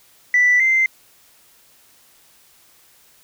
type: tone pair in turn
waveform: sine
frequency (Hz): 1975.5 / 2080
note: B6 / C7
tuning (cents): 0 / -11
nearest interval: minor second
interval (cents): 89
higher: second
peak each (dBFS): -10 / -12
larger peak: first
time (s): 0.34-0.6 / 0.6-0.86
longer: neither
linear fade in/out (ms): 2
effects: tanh soft clip ceiling -8 dBFS + white hiss -53 dBFS RMS until 3.23 s